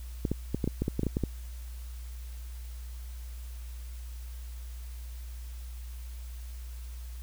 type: clicks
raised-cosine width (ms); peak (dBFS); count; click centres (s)
3; -15; 12; 0.252 / 0.316 / 0.546 / 0.642 / 0.676 / 0.82 / 0.881 / 0.994 / 1.033 / 1.067 / 1.169 / 1.237
effects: added 60 Hz sine -38 dBFS peak until 7.22 s + white hiss -55 dBFS RMS until 7.22 s